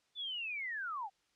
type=linear sweep; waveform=sine; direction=down; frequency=3529 to 740 Hz; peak=-37 dBFS; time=0.15-1.1 s; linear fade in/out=50 ms; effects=white hiss -75 dBFS RMS until 1.35 s + low-pass 6000 Hz 12 dB/octave